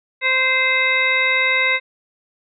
harmonic tone with a mistuned harmonic, 520 Hz, C5, 11 cents flat, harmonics 1 / 2 / 3 / 4 / 5 / 7, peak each -27 / -27 / -26 / -16 / -23 / -26 dBFS, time 0.21-1.8 s, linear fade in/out 50 ms, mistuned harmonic 7, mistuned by +67 cents, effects none

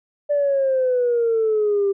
sine exponential sweep, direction down, 587.3 to 392 Hz, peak -15 dBFS, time 0.29-1.93 s, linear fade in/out 20 ms, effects tanh soft clip ceiling -12 dBFS

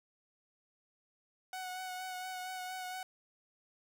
sawtooth tone with vibrato, 740 Hz, F#5, in tune, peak -36 dBFS, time 1.53-3.03 s, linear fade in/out 2 ms, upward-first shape sine, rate 4.3 Hz, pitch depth 20 cents each way, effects 11-bit

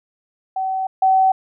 sine tone pair in turn, 761 / 761 Hz, F#5 / F#5, +48 / +48 cents, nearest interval unison, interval 0 cents, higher neither, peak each -19 / -11 dBFS, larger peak second, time 0.56-0.87 / 1.02-1.32 s, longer first, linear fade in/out 5 ms, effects none

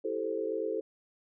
sine chord, A minor seventh, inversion second, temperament equal, 329.6 / 392 / 440 / 523.3 Hz, E4 / G4 / A4 / C5, 0 / 0 / 0 / 0 cents, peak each -38 / -37 / -33 / -37 dBFS, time 0.04-0.81 s, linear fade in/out 10 ms, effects none

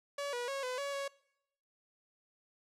sawtooth tone with pitch steps, 568 / 485.1 / 549 / 505 / 563 / 556 Hz, C#5 / B4 / C#5 / B4 / C#5 / C#5, +42 / -31 / -17 / +39 / +27 / +5 cents, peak -32 dBFS, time 0.18-1.08 s, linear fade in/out 5 ms, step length 150 ms, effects noise-tail reverb RT60 0.8 s tail -23 dB re dry + low-pass 9000 Hz 12 dB/octave

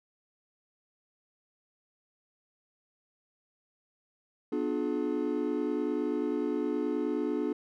triangle chord, B diminished seventh, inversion none, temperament just, 246.9 / 296.3 / 355.6 / 426.7 Hz, B3 / D4 / F4 / Ab4, 0 / +15 / +31 / +47 cents, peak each -33 / -30 / -33 / -32 dBFS, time 4.52-7.53 s, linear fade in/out 5 ms, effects none

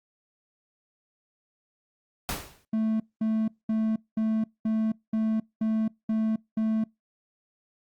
pink noise with exponential decay, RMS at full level -28 dBFS, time 2.29-2.65 s, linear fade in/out 0 ms, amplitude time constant 77 ms
triangle tone bursts, 220 Hz, A3, in tune, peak -21 dBFS, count 9, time 2.73-6.84 s, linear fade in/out 5 ms, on 270 ms, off 210 ms
effects noise-tail reverb RT60 0.2 s tail -25 dB re dry + Opus 48 kbps

